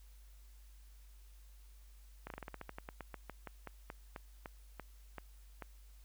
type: slowing click train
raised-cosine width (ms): 0.5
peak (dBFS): -29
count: 22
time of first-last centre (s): 2.27-5.623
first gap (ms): 32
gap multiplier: 1.14
effects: added 50 Hz sine -55 dBFS peak until 6.04 s + white hiss -69 dBFS RMS until 6.04 s